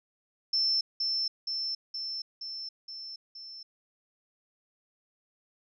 sine tone with echo, 5330 Hz, E8, 18 cents sharp, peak -24 dBFS, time 0.53-0.81 s, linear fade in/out 5 ms, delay 470 ms, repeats 6, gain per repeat -3 dB, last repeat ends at 3.63 s, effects none

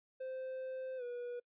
triangle tone with pitch glide, 520 to 485.2 Hz, C5 to B4, -11 to -31 cents, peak -38 dBFS, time 0.2-1.4 s, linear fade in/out 10 ms, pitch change -120 cents, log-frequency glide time 0.97-1.03 s, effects noise-tail reverb RT60 0.1 s tail -26 dB re dry + resampled to 8000 Hz

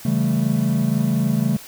triangle chord, A dominant seventh, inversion first, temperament equal, 138.59 / 164.81 / 196 / 220 Hz, C#3 / E3 / G3 / A3, 0 / 0 / 0 / 0 cents, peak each -20 / -22 / -21 / -19 dBFS, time 0.05-1.57 s, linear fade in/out 5 ms, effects white hiss -40 dBFS RMS until 1.67 s

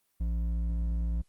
sine tone with hard clipping, 57.1 Hz, A#1, 35 cents flat, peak -29 dBFS, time 0.2-1.22 s, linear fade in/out 10 ms, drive 7 dB, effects white hiss -74 dBFS RMS until 1.28 s + Opus 32 kbps

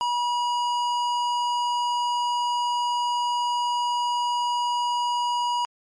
sine tone with tanh clipping, 966 Hz, B5, 39 cents flat, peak -24 dBFS, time 0.01-5.65 s, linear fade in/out 0 ms, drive 17 dB, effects low-pass 8000 Hz 12 dB/octave + MP3 64 kbps

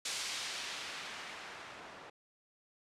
blue noise with low-pass filter sweep, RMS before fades -43 dBFS, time 0.05-2.1 s, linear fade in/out 5 ms, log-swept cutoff 5900 to 980 Hz, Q 0.72, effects low-pass 10000 Hz 12 dB/octave

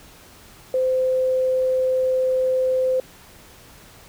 sine tone, 516 Hz, C5, 24 cents flat, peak -17 dBFS, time 0.74-3 s, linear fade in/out 2 ms, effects pink hiss -47 dBFS RMS until 4.08 s

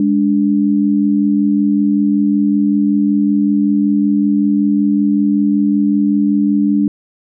sine tone pair together, 206 / 291.3 Hz, G#3 / D4, -14 / -14 cents, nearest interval tritone, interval 600 cents, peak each -13 dBFS, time 0-6.88 s, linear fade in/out 2 ms, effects none

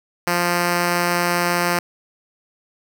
5% pulse tone, 174.8 Hz, F3, 2 cents sharp, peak -6 dBFS, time 0.27-1.79 s, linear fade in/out 2 ms, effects none

